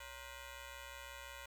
10% pulse ring-modulated tone, 497.8 Hz, B4, 14 cents sharp, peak -37 dBFS, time 0-1.46 s, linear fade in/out 5 ms, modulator 435 Hz, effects 11-bit

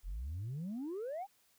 sine exponential sweep, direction up, 39.4 to 830.6 Hz, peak -36 dBFS, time 0.03-1.27 s, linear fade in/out 50 ms, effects tanh soft clip ceiling -36 dBFS + white hiss -71 dBFS RMS until 1.58 s

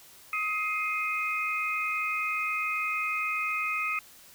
sine tone cluster, 1262 / 2111 / 2506 Hz, D#6 / C7 / D#7, +24 / +15 / +12 cents, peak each -32 / -34 / -30 dBFS, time 0.33-3.99 s, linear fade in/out 2 ms, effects white hiss -53 dBFS RMS until 4.34 s

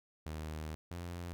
sawtooth tone pair in turn, 77.78 / 86.88 Hz, D#2 / F2, 0 / -8 cents, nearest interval major second, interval 192 cents, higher second, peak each -36 / -37 dBFS, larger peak first, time 0.26-0.75 / 0.91-1.33 s, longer first, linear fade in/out 0 ms, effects none

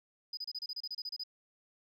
sine tone bursts, 4978 Hz, D#8, in tune, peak -35 dBFS, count 13, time 0.33-1.236 s, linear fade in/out 5 ms, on 42 ms, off 30 ms, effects tanh soft clip ceiling -34 dBFS

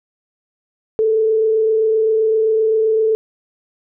sine tone with frequency modulation, 440 Hz, A4, in tune, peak -12 dBFS, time 0.99-3.15 s, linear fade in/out 0 ms, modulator 27.7 Hz, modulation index 0.28, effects none

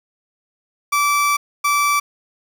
30% pulse tone bursts at uneven times, 1160 Hz, D6, 22 cents flat, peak -12 dBFS, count 2, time 0.92-1.37 / 1.64-2 s, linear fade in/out 10 ms, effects 7-bit

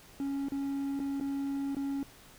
triangle tone with dropouts, 277.2 Hz, C#4, in tune, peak -29 dBFS, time 0.2-2.03 s, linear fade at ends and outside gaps 1 ms, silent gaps 0.485-0.52 / 0.993-1 / 1.2-1.21 / 1.748-1.767 s, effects pink hiss -55 dBFS RMS until 2.38 s

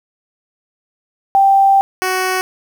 sine / 10% pulse tone pair in turn, 784 / 372.4 Hz, G5 / F#4, 0 / +11 cents, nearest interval octave + minor second, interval 1289 cents, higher first, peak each -7 dBFS, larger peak neither, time 1.35-1.81 / 2.02-2.41 s, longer first, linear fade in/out 0 ms, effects 7-bit

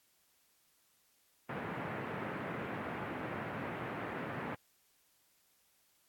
pink band-pass noise, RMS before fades -41 dBFS, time 1.49-4.55 s, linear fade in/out 5 ms, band 120 to 2100 Hz, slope 24 dB/octave, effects white hiss -72 dBFS RMS until 6.08 s + AAC 64 kbps

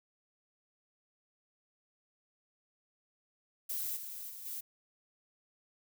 violet noise with level steps, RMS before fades -37 / -44 / -47 / -41 dBFS, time 3.69-4.61 s, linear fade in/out 10 ms, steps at 3.96 / 4.29 / 4.45 s, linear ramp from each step 10 ms, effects none

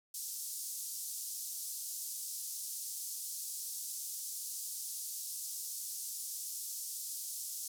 white band-pass noise, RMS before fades -42 dBFS, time 0.14-7.68 s, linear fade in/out 5 ms, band 5200 to 13000 Hz, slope 24 dB/octave, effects none

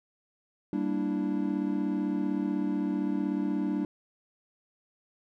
triangle chord, E half-diminished seventh, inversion first, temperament equal, 196 / 233.1 / 293.7 / 329.6 Hz, G3 / Bb3 / D4 / E4, 0 / 0 / 0 / 0 cents, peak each -30 / -33 / -28 / -34 dBFS, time 0.73-3.85 s, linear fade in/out 2 ms, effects none

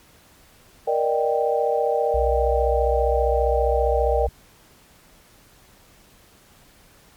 sine chord, Eb major seventh, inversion second, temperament equal with one note detuned, 468.9 / 587.3 / 622.3 / 784 Hz, Bb4 / D5 / Eb5 / G5, +10 / 0 / 0 / 0 cents, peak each -22 / -24 / -26 / -24 dBFS, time 0.87-4.27 s, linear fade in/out 10 ms
sine tone, 61 Hz, B1, 21 cents flat, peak -22 dBFS, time 2.14-4.29 s, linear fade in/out 5 ms
effects pink hiss -53 dBFS RMS until 7.16 s + MP3 96 kbps

